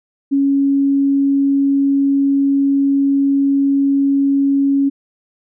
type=tone; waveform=sine; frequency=277.2 Hz; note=C#4; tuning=in tune; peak=-11 dBFS; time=0.31-4.9 s; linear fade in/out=20 ms; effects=none